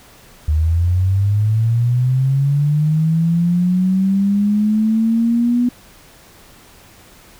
sine linear sweep, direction up, 74.9 to 245.8 Hz, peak -12 dBFS, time 0.48-5.69 s, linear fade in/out 5 ms, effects pink hiss -45 dBFS RMS until 7.39 s

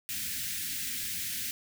white band-stop noise, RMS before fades -35 dBFS, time 0.09-1.51 s, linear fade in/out 0 ms, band 290 to 1600 Hz, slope 48 dB/octave, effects none

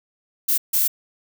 violet noise bursts at uneven times, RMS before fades -19 dBFS, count 2, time 0.48-0.58 / 0.73-0.88 s, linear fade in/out 10 ms, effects none

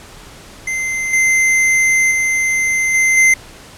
square tone with level steps, 2075 Hz, C7, 15 cents flat, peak -18 / -11 / -14 / -11 / -8 dBFS, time 0.67-3.34 s, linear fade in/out 5 ms, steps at 1.13 / 2.11 / 2.94 / 3.17 s, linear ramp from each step 5 ms, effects pink hiss -38 dBFS RMS until 3.77 s + low-pass 10000 Hz 12 dB/octave

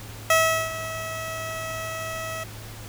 15% pulse tone with ADSR envelope, 647 Hz, E5, 32 cents flat, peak -9 dBFS, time 0.3-2.44 s, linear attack 3 ms, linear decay 390 ms, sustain -15 dB, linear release 9 ms, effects added 108 Hz sine -39 dBFS peak until 2.88 s + pink hiss -42 dBFS RMS until 2.88 s

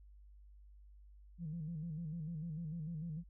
sine tone with vibrato, 161.6 Hz, E3, 34 cents flat, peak -39 dBFS, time 1.38-3.24 s, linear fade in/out 50 ms, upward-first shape square, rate 6.7 Hz, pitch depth 94 cents each way, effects tanh soft clip ceiling -35 dBFS + added 50 Hz sine -56 dBFS peak until 3.29 s

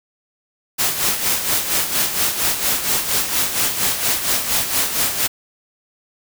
white noise with tremolo, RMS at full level -17 dBFS, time 0.78-5.28 s, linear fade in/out 20 ms, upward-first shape sine, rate 4.3 Hz, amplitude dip 60%, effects none

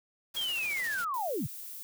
white noise with tremolo, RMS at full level -41 dBFS, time 0.34-1.05 s, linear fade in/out 10 ms, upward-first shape square, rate 14 Hz, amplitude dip 30%
sine linear sweep, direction down, 3322 to 90.5 Hz, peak -30 dBFS, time 0.36-1.47 s, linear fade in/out 10 ms
violet noise, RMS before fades -43 dBFS, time 1.14-1.83 s, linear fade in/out 0 ms
effects none

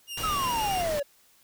sawtooth tone with vibrato, 2815 Hz, F7, 13 cents sharp, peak -31 dBFS, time 0.07-0.85 s, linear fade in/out 50 ms, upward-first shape square, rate 9.5 Hz, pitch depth 18 cents each way
pink noise, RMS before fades -35 dBFS, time 0.17-1 s, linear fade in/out 5 ms
triangle exponential sweep, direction down, 1318.5 to 554.4 Hz, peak -24 dBFS, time 0.23-1.03 s, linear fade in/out 10 ms
effects white hiss -61 dBFS RMS until 1.43 s

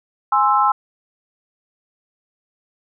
sine chord, Ab augmented, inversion none, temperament equal, 830.6 / 1046.5 / 1318.5 Hz, Ab5 / C6 / E6, 0 / 0 / 0 cents, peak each -17 dBFS, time 0.32-0.72 s, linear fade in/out 5 ms, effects none

